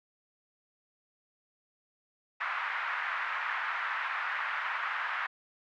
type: band-pass noise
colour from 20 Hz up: white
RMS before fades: -34 dBFS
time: 2.4-5.27 s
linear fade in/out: 10 ms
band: 1000 to 1900 Hz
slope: 24 dB/octave
effects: none